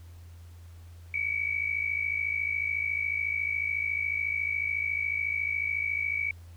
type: tone pair together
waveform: sine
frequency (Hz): 2250 / 2304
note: C#7 / D7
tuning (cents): +25 / -34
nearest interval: unison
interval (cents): 41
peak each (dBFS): -30 / -30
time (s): 1.14-6.31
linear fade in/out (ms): 2
effects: added 85 Hz sine -45 dBFS peak until 6.56 s + pink hiss -61 dBFS RMS until 6.56 s